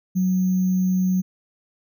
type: tone with sample-and-hold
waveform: sine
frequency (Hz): 185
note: F#3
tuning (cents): 0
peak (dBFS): -17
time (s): 0.15-1.22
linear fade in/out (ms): 20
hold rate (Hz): 6300
effects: none